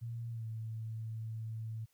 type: tone with pitch glide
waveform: sine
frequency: 116.54 to 111.47 Hz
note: A#2 to A2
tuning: 0 to +23 cents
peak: -38 dBFS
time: 0.01-1.86 s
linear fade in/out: 20 ms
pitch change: -77 cents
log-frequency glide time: 0.31-0.45 s
effects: white hiss -75 dBFS RMS until 1.93 s